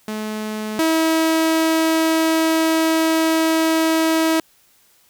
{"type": "tone pair in turn", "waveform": "sawtooth", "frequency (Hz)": [215.1, 322.3], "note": ["A3", "E4"], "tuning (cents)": [-39, -39], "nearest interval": "perfect fifth", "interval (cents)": 700, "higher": "second", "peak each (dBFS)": [-20, -11], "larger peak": "second", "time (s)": [[0.08, 0.79], [0.79, 4.4]], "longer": "second", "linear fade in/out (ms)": 2, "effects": ["white hiss -56 dBFS RMS until 5.09 s"]}